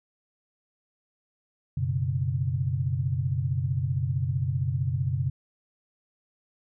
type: chord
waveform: sine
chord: F# suspended fourth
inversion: none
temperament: just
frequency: 92.5 / 123.33 / 138.75 Hz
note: F#2 / B2 / C#3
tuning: 0 / -2 / +2 cents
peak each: -30 / -28 / -28 dBFS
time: 1.77-5.3 s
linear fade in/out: 5 ms
effects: none